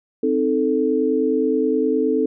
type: chord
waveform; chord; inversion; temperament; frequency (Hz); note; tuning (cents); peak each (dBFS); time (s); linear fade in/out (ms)
sine; A diminished; first; equal; 261.6 / 311.1 / 440; C4 / Eb4 / A4; 0 / 0 / 0; -21 / -22 / -19; 0.23-2.26; 5
effects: none